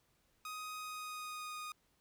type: tone with pitch glide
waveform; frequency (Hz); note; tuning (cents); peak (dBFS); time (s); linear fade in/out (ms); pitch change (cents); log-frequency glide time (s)
sawtooth; 1252 to 1234.1; D#6 to D#6; +10 to -15; -39; 0.45-1.72; 2; -25; 0.79-1.59
effects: pink hiss -75 dBFS RMS until 2 s